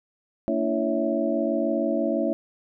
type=tone cluster; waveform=sine; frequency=228 / 289.5 / 335.7 / 558 / 655 Hz; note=A#3 / D4 / E4 / C#5 / E5; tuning=-38 / -25 / +32 / +11 / -11 cents; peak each=-28 dBFS; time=0.48-2.33 s; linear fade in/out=0 ms; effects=none